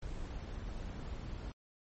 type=noise with amplitude modulation; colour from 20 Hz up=brown; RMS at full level=-41 dBFS; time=0.02-1.52 s; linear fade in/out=5 ms; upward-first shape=sine; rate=59.7 Hz; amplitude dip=25%; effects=MP3 32 kbps